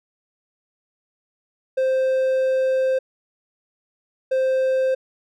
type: tone bursts at uneven times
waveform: triangle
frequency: 523.3 Hz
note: C5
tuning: in tune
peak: -15 dBFS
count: 2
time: 1.77-2.99 / 4.31-4.95 s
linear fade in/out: 10 ms
effects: none